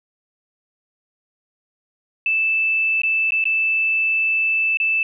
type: tone with dropouts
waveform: sine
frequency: 2637 Hz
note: E7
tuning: in tune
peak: -16 dBFS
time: 2.26-5.03 s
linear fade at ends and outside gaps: 2 ms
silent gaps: 3.018-3.034 / 3.307-3.32 / 3.441-3.454 / 4.772-4.8 s
effects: none